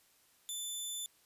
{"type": "tone", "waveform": "15% pulse", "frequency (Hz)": 3520, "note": "A7", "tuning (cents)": 0, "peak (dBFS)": -31, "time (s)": [0.49, 1.06], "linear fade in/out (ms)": 0, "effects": ["white hiss -68 dBFS RMS until 1.25 s", "resampled to 32000 Hz"]}